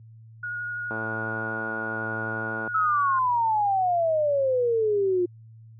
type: tone with vibrato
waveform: sine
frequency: 1443 Hz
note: F#6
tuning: 44 cents flat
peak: -29 dBFS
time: 0.43-3.19 s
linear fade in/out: 5 ms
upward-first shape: triangle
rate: 12 Hz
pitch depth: 14 cents each way
type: click train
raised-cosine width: 1 ms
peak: -19 dBFS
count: 197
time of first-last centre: 0.91-2.676 s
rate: 111 Hz
type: exponential sweep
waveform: sine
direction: down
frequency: 1318.5 to 349.2 Hz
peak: -20 dBFS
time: 2.74-5.26 s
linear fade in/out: 10 ms
effects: added 112 Hz sine -44 dBFS peak until 5.79 s + high-pass 80 Hz 12 dB/octave